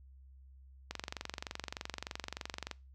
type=click train; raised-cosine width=0.2 ms; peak=-21 dBFS; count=43; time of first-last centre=0.91-2.713 s; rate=23.3 Hz; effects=noise-tail reverb RT60 0.3 s tail -23 dB re dry + added 66 Hz sine -54 dBFS peak until 2.94 s